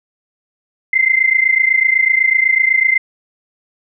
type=tone pair together; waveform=sine; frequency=2065 / 2093 Hz; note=C7 / C7; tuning=-23 / 0 cents; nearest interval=unison; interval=23 cents; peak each=-13 dBFS; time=0.93-2.98 s; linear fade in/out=5 ms; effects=none